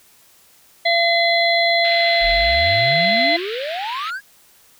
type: harmonic tone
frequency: 681 Hz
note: F5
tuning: 44 cents flat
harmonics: 1 / 3 / 5 / 6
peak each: -17 / -18 / -25 / -21 dBFS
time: 0.85-3.37 s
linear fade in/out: 10 ms
type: band-pass noise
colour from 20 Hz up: white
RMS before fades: -31 dBFS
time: 1.84-4.11 s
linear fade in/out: 10 ms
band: 1500 to 4000 Hz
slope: 48 dB/octave
type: exponential sweep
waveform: triangle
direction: up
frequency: 36.02 to 1686 Hz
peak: -22 dBFS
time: 2.2-4.21 s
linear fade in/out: 50 ms
effects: white hiss -52 dBFS RMS until 4.79 s